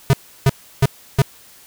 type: tone bursts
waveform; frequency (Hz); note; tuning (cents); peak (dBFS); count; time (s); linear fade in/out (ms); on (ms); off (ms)
square; 136.2; C#3; -30; -10; 4; 0.1-1.218; 0; 32; 330
effects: white hiss -46 dBFS RMS until 1.66 s